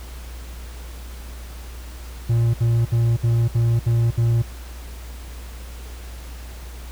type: tone bursts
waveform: triangle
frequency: 116.54 Hz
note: A#2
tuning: in tune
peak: -13 dBFS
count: 7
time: 2.29-4.424 s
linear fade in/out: 10 ms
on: 250 ms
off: 64 ms
effects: added 60 Hz sine -33 dBFS peak until 6.91 s + pink hiss -43 dBFS RMS until 6.91 s